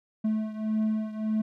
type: beating tone pair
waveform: triangle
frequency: 216.6 / 218.3 Hz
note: A3 / A3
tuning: -27 / -13 cents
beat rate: 1.7 Hz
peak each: -25 / -29 dBFS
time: 0.24-1.42 s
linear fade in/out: 10 ms
effects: none